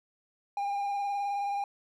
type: tone with vibrato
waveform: triangle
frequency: 805 Hz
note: G5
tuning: 46 cents sharp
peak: -27 dBFS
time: 0.57-1.64 s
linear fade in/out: 2 ms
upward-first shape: sine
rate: 19 Hz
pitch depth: 22 cents each way
effects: none